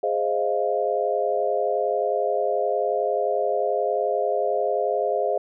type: chord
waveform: sine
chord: F minor seventh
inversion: first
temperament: equal with one note detuned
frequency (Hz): 415.3 / 523.3 / 622.3 / 693.6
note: Ab4 / C5 / Eb5 / F5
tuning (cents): 0 / 0 / 0 / -12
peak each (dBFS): -26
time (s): 0.03-5.38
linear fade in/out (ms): 5
effects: none